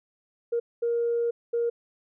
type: tone bursts at uneven times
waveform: sine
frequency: 470 Hz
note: A#4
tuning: 14 cents sharp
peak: -22 dBFS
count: 3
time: 0.52-0.6 / 0.82-1.31 / 1.53-1.7 s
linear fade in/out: 10 ms
effects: tanh soft clip ceiling -18 dBFS